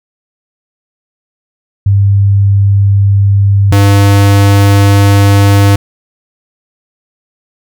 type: tone pair in turn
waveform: sine / square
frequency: 99.6 / 100.06 Hz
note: G2 / G2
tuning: +28 / +36 cents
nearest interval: unison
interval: 8 cents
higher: second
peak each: -4 dBFS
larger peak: neither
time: 1.86-3.72 / 3.72-5.76 s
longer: second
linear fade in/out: 5 ms
effects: none